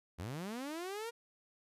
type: linear sweep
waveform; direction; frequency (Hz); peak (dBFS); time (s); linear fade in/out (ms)
sawtooth; up; 74.5 to 477.4; -36; 0.18-1.11; 20
effects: resampled to 32000 Hz